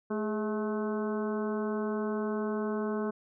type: harmonic tone with a mistuned harmonic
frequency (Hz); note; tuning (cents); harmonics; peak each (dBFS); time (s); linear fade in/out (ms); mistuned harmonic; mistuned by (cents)
215.5; A3; -36; 1 / 2 / 3 / 4 / 5 / 6 / 7; -32 / -33 / -41 / -45 / -42 / -46 / -46; 0.1-3.11; 10; 2; -50
effects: none